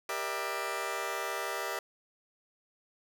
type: chord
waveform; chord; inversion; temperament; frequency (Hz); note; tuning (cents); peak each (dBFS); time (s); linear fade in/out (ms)
15% pulse; E half-diminished seventh; first; just; 395.6 / 474.7 / 593.3 / 659.3; G4 / Bb4 / D5 / E5; +16 / +31 / +18 / 0; -33; 0.09-1.79; 2
effects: none